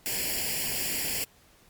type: noise with comb filter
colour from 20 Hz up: white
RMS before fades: -30 dBFS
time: 0.06-1.24 s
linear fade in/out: 0 ms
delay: 0.4 ms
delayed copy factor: +0.8
effects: pink hiss -59 dBFS RMS until 1.69 s + MP3 96 kbps

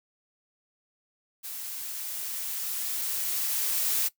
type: noise with level ramp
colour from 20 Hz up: blue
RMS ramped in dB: -38 to -26 dBFS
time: 1.43-4.09 s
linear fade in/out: 20 ms
effects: noise-tail reverb RT60 0.1 s tail -19 dB re dry

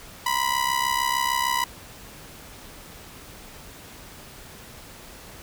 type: ring-modulated tone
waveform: sawtooth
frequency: 987.8 Hz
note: B5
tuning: in tune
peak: -15 dBFS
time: 0.26-1.64 s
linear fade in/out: 0 ms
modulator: 33.3 Hz
effects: pink hiss -44 dBFS RMS until 5.42 s

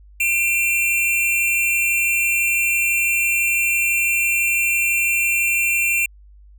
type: tone pair together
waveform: square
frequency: 2381 / 2713 Hz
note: D7 / E7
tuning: +23 / +49 cents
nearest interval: major second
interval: 226 cents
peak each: -20 dBFS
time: 0.2-6.06 s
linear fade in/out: 5 ms
effects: added 50 Hz sine -43 dBFS peak until 6.58 s

